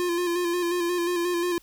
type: tone with vibrato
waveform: square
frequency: 349.2 Hz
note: F4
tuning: in tune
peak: -24 dBFS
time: 0-1.58 s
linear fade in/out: 0 ms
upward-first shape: square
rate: 5.6 Hz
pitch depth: 31 cents each way
effects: added 42 Hz sine -59 dBFS peak until 1.62 s + white hiss -58 dBFS RMS until 1.62 s